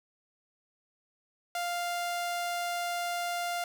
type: tone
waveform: sawtooth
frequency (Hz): 698.5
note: F5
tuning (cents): 0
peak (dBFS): -27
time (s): 1.55-3.64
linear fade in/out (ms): 2
effects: none